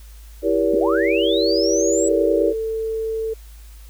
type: chord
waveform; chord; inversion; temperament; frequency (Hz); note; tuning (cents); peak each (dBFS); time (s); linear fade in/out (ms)
sine; E diminished seventh; none; just; 329.6 / 395.6 / 474.7 / 569.6; E4 / G4 / Bb4 / Db5; 0 / +16 / +31 / +47; -21; 0.42-2.54; 50
type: linear sweep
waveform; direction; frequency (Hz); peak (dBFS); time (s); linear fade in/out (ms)
sine; up; 170 to 7902; -23; 0.73-2.09; 10
type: tone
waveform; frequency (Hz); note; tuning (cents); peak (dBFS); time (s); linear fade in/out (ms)
sine; 444.9; A4; +19; -21; 2.08-3.34; 10
effects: added 53 Hz sine -38 dBFS peak until 3.89 s + white hiss -51 dBFS RMS until 3.89 s